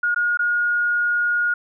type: tone with dropouts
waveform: sine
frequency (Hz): 1435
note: F6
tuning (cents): +47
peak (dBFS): -17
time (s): 0.03-1.54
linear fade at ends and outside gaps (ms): 5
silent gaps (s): 0.146-0.16 / 0.373-0.391
effects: none

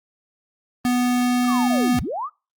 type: tone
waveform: square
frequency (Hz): 246.9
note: B3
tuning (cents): 0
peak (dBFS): -18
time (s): 0.85-1.99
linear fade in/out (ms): 0
type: linear two-way sweep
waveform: sine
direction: down then up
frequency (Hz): 1318.5 to 51.91 to 1318.5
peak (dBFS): -24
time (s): 1.43-2.3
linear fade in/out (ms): 50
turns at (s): 2
effects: noise-tail reverb RT60 0.3 s tail -26 dB re dry + Opus 32 kbps

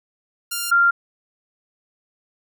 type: tone pair in turn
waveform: 5% pulse / sine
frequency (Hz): 1396.9 / 1390.4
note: F6 / F6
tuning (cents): 0 / -8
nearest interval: unison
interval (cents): 8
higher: first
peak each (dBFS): -12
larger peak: neither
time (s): 0.51-0.71 / 0.71-0.91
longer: neither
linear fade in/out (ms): 10
effects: none

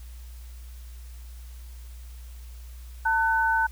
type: tone pair together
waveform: sine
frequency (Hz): 898 / 1504.6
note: A5 / F#6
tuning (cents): +35 / +29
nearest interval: major sixth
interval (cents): 894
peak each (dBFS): -23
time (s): 3.05-3.67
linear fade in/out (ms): 10
effects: added 60 Hz sine -39 dBFS peak until 3.71 s + white hiss -55 dBFS RMS until 3.71 s

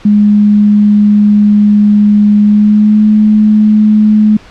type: tone with pitch glide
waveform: sine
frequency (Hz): 207.7 to 213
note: G#3 to G#3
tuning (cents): 0 to +44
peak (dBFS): -3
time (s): 0.05-4.37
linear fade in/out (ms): 5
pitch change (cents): +44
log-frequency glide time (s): 2.42-3.04
effects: pink hiss -36 dBFS RMS until 4.5 s + low-pass 4000 Hz 12 dB/octave

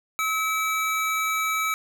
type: tone pair together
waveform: square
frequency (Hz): 1289.9 / 2300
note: E6 / D7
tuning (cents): -38 / -37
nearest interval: minor seventh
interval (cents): 1001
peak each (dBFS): -26 / -27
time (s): 0.19-1.74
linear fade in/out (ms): 0
effects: none

